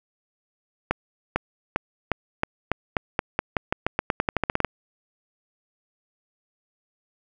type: accelerating click train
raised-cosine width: 0.5 ms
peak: -6 dBFS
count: 22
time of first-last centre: 0.91-4.647 s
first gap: 450 ms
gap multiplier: 0.89
effects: none